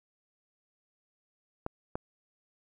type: clicks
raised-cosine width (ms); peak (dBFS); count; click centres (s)
1; -19; 2; 1.664 / 1.955
effects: 10-bit